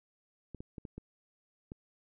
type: clicks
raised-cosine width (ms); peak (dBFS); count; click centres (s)
3; -30; 6; 0.547 / 0.605 / 0.782 / 0.852 / 0.98 / 1.719
effects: none